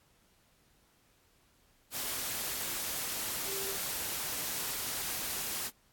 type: tone in noise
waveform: sine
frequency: 392 Hz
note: G4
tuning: in tune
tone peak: -41 dBFS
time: 3.44-3.77 s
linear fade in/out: 50 ms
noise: white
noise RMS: -36 dBFS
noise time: 1.91-5.71 s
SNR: -8 dB
effects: pink hiss -68 dBFS RMS until 5.92 s + AAC 64 kbps